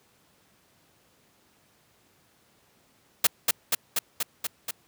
white noise with echo, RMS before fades -19 dBFS, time 3.24-3.27 s, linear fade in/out 5 ms, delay 240 ms, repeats 6, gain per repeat -2 dB, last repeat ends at 4.71 s, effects pink hiss -63 dBFS RMS until 4.87 s + high-pass 100 Hz 12 dB/octave

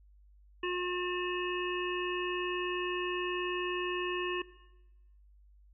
harmonic tone with a mistuned harmonic, 358.1 Hz, F4, 43 cents sharp, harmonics 1 / 3 / 5 / 7 / 8, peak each -33 / -38 / -40 / -41 / -42 dBFS, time 0.63-4.42 s, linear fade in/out 5 ms, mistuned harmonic 7, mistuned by +59 cents, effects noise-tail reverb RT60 1.0 s tail -18 dB re dry + added 50 Hz sine -57 dBFS peak until 5.73 s

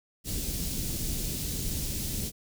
pink band-stop noise, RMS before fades -32 dBFS, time 0.24-2.32 s, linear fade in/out 50 ms, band 260 to 4800 Hz, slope 12 dB/octave, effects none

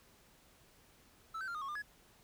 triangle tone with pitch steps, 1316 / 1539 / 1390 / 1229 / 1097 / 1201 / 1686 Hz, E6 / G6 / F6 / D#6 / C#6 / D6 / G#6, -3 / -32 / -9 / -22 / -18 / +38 / +26 cents, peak -37 dBFS, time 1.34-1.823 s, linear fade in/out 10 ms, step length 69 ms, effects pink hiss -65 dBFS RMS until 2.23 s

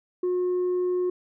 sine tone, 361.2 Hz, F#4, 42 cents flat, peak -20 dBFS, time 0.23-1.1 s, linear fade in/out 5 ms, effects tanh soft clip ceiling -21 dBFS

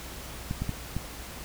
clicks, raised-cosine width 5 ms, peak -17 dBFS, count 4, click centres 0.511 / 0.62 / 0.693 / 0.966 s, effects added 60 Hz sine -44 dBFS peak until 1.44 s + pink hiss -42 dBFS RMS until 1.44 s

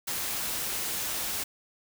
white noise, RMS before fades -32 dBFS, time 0.07-1.44 s, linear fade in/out 10 ms, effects none

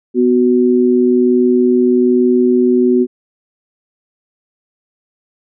sine tone pair together, 248.7 / 369.9 Hz, B3 / F#4, +12 / 0 cents, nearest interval perfect fifth, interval 688 cents, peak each -11 dBFS, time 0.14-3.07 s, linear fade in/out 50 ms, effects none

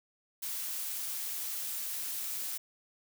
blue noise, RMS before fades -37 dBFS, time 0.42-2.58 s, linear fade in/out 10 ms, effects none

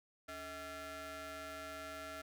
sawtooth ring-modulated tone, 359.1 Hz, F4, 48 cents sharp, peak -38 dBFS, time 0.28-2.22 s, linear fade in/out 10 ms, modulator 1000 Hz, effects none

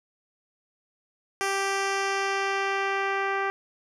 10% pulse tone with low-pass filter sweep, 392 Hz, G4, in tune, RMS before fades -27 dBFS, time 1.41-3.5 s, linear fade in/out 0 ms, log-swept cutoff 9800 to 1900 Hz, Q 0.96, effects none

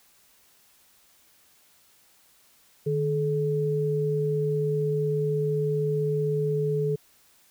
sine tone pair together, 151.7 / 429.1 Hz, D#3 / A4, -44 / -43 cents, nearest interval octave + tritone, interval 1801 cents, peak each -26 / -25 dBFS, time 2.86-6.96 s, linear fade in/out 10 ms, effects white hiss -60 dBFS RMS until 7.5 s

